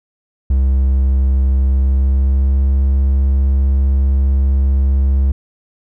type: tone with pitch glide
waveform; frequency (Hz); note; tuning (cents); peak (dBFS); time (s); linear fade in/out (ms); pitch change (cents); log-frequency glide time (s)
triangle; 66.3 to 67.65; C2 to C#2; +23 to -42; -8; 0.5-5.32; 5; +35; 1.61-2.69
effects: none